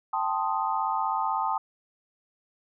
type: chord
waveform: sine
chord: A half-diminished seventh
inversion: third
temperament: equal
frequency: 784 / 880 / 1046.5 / 1244.5 Hz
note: G5 / A5 / C6 / Eb6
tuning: 0 / 0 / 0 / 0 cents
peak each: -31 / -28 / -32 / -31 dBFS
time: 0.13-1.58 s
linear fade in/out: 5 ms
effects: none